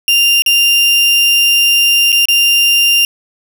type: tone with dropouts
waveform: 35% pulse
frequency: 2790 Hz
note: F7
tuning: 2 cents flat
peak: -6 dBFS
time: 0.08-3.05 s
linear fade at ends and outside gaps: 1 ms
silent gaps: 0.421-0.462 / 2.12-2.126 / 2.255-2.285 s
effects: none